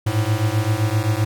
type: beating tone pair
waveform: square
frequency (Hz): 104.2 / 111.9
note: G#2 / A2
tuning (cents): +6 / +30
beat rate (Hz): 7.7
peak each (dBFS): -21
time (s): 0.06-1.25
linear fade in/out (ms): 10
effects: none